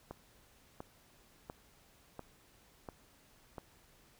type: click train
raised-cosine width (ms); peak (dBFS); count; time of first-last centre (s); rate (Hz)
1; -29; 6; 0.11-3.582; 1.44
effects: pink hiss -65 dBFS RMS until 4.19 s